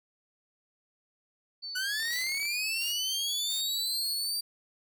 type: tone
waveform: sine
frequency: 4503 Hz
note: C#8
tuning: 26 cents sharp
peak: -36 dBFS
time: 1.62-4.15 s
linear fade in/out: 20 ms
type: linear sweep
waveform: sawtooth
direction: up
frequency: 1466 to 4699 Hz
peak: -27 dBFS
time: 1.75-4.41 s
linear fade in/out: 10 ms
type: click train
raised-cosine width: 0.2 ms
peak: -31 dBFS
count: 18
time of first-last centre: 2-2.453 s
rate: 37.5 Hz
type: noise bursts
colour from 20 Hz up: blue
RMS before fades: -43 dBFS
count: 3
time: 2.12-3.61 s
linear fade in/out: 0 ms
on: 110 ms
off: 580 ms
effects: none